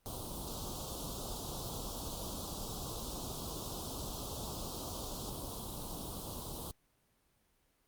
pink band-stop noise, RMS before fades -42 dBFS, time 0.06-6.71 s, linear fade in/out 0 ms, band 1200 to 3200 Hz, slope 48 dB/octave, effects pink hiss -74 dBFS RMS until 7.87 s + Opus 32 kbps

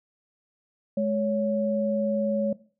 sine tone pair together, 211 / 559 Hz, G#3 / C#5, +28 / +14 cents, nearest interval octave + perfect fourth, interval 1686 cents, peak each -25 dBFS, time 0.97-2.53 s, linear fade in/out 5 ms, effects noise-tail reverb RT60 0.4 s tail -18 dB re dry

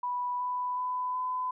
sine tone with pitch steps, 985 / 993 / 1001.1 / 1009.2 Hz, B5 / B5 / B5 / B5, -5 / +9 / +23 / +37 cents, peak -29 dBFS, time 0.03-1.51 s, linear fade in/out 5 ms, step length 370 ms, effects none

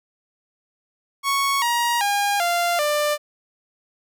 sawtooth tone with pitch steps, 1108 / 948 / 811.1 / 694 / 593.8 Hz, C#6 / A#5 / G#5 / F5 / D5, -1 / +29 / -41 / -11 / +19 cents, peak -15 dBFS, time 1.23-3.18 s, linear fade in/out 50 ms, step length 390 ms, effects none

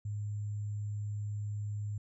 sine tone with sample-and-hold, 104 Hz, G#2, 3 cents sharp, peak -34 dBFS, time 0.05-1.98 s, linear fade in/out 5 ms, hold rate 7350 Hz, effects resampled to 22050 Hz

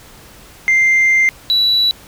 sine tone pair in turn, 2093 / 3937 Hz, C7 / B7, 0 / -6 cents, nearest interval major seventh, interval 1094 cents, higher second, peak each -7 / -9 dBFS, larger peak first, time 0.68-1.29 / 1.5-1.91 s, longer first, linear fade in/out 0 ms, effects tanh soft clip ceiling -7 dBFS + pink hiss -41 dBFS RMS until 2.07 s

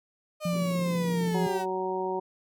35% pulse linear sweep, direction down, 616 to 370 Hz, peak -29 dBFS, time 0.4-1.66 s, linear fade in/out 50 ms
sine tone, 174.3 Hz, F3, 3 cents flat, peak -26 dBFS, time 0.45-1.47 s, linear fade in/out 5 ms
pink band-pass noise, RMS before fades -41 dBFS, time 0.53-1.33 s, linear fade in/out 2 ms, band 150 to 370 Hz, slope 24 dB/octave
harmonic tone, 186.9 Hz, F#3, 18 cents sharp, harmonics 1 / 2 / 3 / 4 / 5, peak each -40 / -30 / -38 / -36 / -33 dBFS, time 1.34-2.2 s, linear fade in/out 10 ms
effects none

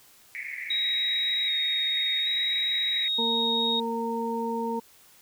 pink band-pass noise, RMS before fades -36 dBFS, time 0.35-3.08 s, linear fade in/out 0 ms, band 1900 to 2300 Hz, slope 96 dB/octave
sine tone with vibrato, 3782 Hz, A#7, 24 cents sharp, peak -24 dBFS, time 0.7-3.8 s, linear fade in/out 5 ms, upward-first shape square, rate 0.64 Hz, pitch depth 15 cents each way
harmonic tone, 230 Hz, A#3, 23 cents flat, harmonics 1 / 2 / 4, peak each -31 / -31 / -31 dBFS, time 3.18-4.8 s, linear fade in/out 10 ms
effects white hiss -56 dBFS RMS until 5.21 s

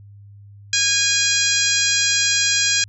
harmonic tone, 819 Hz, G#5, 24 cents flat, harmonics 2 / 3 / 4 / 5 / 6 / 7 / 8 / 9, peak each -24 / -24 / -24 / -24 / -24 / -24 / -24 / -24 dBFS, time 0.73-2.84 s, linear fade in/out 2 ms, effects added 101 Hz sine -40 dBFS peak until 2.88 s

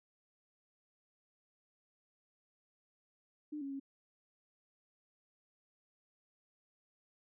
sine tone with pitch steps, 299.6 / 276.4 / 273.9 Hz, D4 / C#4 / C#4, +35 / -5 / -21 cents, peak -39 dBFS, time 3.52-3.799 s, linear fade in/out 10 ms, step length 93 ms, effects none

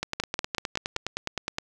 two click trains, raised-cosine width 0.2 ms, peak -10 / -11 dBFS, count 5 / 16, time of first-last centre 0.2-0.965 / 0.03-1.584 s, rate 5.23 / 9.65 Hz, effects none

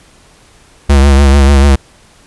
square tone with vibrato, 69.4 Hz, C#2, 3 cents sharp, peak -4 dBFS, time 0.89-1.76 s, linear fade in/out 10 ms, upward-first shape triangle, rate 6.8 Hz, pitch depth 67 cents each way, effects pink hiss -44 dBFS RMS until 2.26 s + resampled to 24000 Hz

